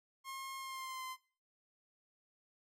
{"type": "tone with pitch glide", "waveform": "sawtooth", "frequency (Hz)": [1072, 1035.5], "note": ["C6", "C6"], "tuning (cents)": [42, -18], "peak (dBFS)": -39, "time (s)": [0.24, 1.17], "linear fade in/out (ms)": 50, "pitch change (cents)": -60, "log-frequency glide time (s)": [0.58, 1.04], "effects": ["noise-tail reverb RT60 0.4 s tail -19 dB re dry", "AAC 48 kbps"]}